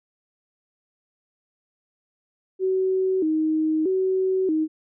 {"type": "tone with vibrato", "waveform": "sine", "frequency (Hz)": 343.7, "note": "F4", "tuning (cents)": -28, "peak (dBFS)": -19, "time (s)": [2.59, 4.68], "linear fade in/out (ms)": 50, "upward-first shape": "square", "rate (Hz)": 0.79, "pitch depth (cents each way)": 160, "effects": []}